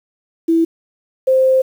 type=tone pair in turn; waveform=sine; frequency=329.6 / 523.2 Hz; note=E4 / C5; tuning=0 / 0 cents; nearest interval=minor sixth; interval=800 cents; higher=second; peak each=-10 / -9 dBFS; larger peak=second; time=0.48-0.65 / 1.27-1.62 s; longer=second; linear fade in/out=10 ms; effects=7-bit